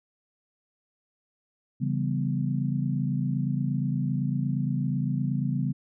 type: chord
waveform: sine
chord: C# half-diminished seventh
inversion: none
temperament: equal with one note detuned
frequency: 138.59 / 166.73 / 196 / 246.9 Hz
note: C#3 / E3 / G3 / B3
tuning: 0 / +20 / 0 / 0 cents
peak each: -27 / -32 / -31 / -32 dBFS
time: 1.8-5.73 s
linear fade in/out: 20 ms
effects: none